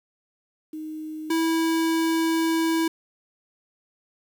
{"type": "tone pair in turn", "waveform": ["sine", "square"], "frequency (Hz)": [311.1, 326.5], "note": ["D#4", "E4"], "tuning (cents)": [0, -17], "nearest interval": "minor second", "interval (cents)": 83, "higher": "second", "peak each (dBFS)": [-31, -21], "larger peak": "second", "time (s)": [[0.73, 1.3], [1.3, 2.88]], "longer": "second", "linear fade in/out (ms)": 5, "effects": ["9-bit"]}